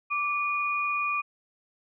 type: tone pair together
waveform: sine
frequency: 1168.7 / 2448 Hz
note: D6 / D#7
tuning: -9 / -29 cents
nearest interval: octave + minor second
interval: 1280 cents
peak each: -28 dBFS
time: 0.1-1.22 s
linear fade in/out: 20 ms
effects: none